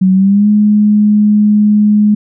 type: tone with pitch glide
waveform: sine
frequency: 187.7 to 209.5 Hz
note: F#3 to G#3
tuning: +25 to +15 cents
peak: -5 dBFS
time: 0.01-2.15 s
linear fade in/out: 10 ms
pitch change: +190 cents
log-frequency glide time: 0.13-0.48 s
effects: none